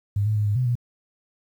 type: tone with pitch steps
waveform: sine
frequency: 101.6 / 107.5 / 105 / 103.1 / 126.8 / 120.9 Hz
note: G#2 / A2 / G#2 / G#2 / B2 / B2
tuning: -38 / -40 / +19 / -12 / +46 / -36 cents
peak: -19 dBFS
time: 0.16-0.754 s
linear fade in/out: 5 ms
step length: 99 ms
effects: 9-bit